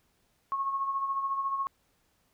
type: tone with tremolo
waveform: sine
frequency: 1093 Hz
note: C#6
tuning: 25 cents flat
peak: -26 dBFS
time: 0.52-1.67 s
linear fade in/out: 0 ms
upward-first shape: sine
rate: 14 Hz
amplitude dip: 50%
effects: pink hiss -71 dBFS RMS until 2.33 s